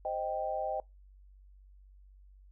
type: chord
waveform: sine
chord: C minor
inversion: none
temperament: equal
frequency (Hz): 523.3 / 622.3 / 784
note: C5 / Eb5 / G5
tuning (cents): 0 / 0 / 0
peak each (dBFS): -39 / -35 / -35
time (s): 0.05-0.8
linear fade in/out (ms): 2
effects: noise-tail reverb RT60 0.2 s tail -23 dB re dry + added 48 Hz sine -54 dBFS peak until 2.51 s